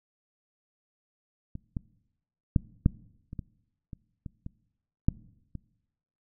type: clicks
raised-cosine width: 5 ms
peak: -25 / -19 / -9 / -7 / -27 / -22 / -28 / -26 / -26 / -8 / -25 dBFS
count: 11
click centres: 1.554 / 1.768 / 2.562 / 2.861 / 3.331 / 3.392 / 3.932 / 4.262 / 4.464 / 5.085 / 5.553 s
effects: noise-tail reverb RT60 0.9 s tail -22 dB re dry